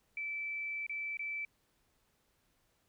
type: tone with dropouts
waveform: sine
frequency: 2320 Hz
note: D7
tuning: 22 cents flat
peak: -36 dBFS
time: 0.17-1.45 s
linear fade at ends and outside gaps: 2 ms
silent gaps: 0.866-0.895 / 1.171-1.193 s
effects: pink hiss -75 dBFS RMS until 2.88 s